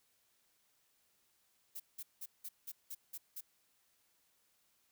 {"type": "noise bursts", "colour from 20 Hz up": "violet", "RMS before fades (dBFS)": -45, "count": 8, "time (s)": [1.75, 3.41], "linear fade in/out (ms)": 10, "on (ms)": 50, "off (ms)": 180, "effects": ["white hiss -75 dBFS RMS until 4.91 s"]}